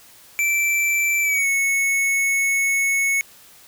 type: tone with pitch glide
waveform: square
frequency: 2335 to 2204 Hz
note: D7 to C#7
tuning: -11 to -11 cents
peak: -18 dBFS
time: 0.39-3.21 s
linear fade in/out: 0 ms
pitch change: -100 cents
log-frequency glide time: 1.22-1.47 s
effects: white hiss -48 dBFS RMS until 3.67 s